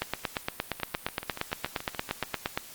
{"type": "two click trains", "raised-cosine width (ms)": 0.3, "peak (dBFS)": [-11, -20], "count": [23, 11], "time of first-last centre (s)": [[0.02, 2.575], [0.8, 2.235]], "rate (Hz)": [8.61, 6.97], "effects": ["white hiss -47 dBFS RMS until 2.74 s", "Opus 48 kbps"]}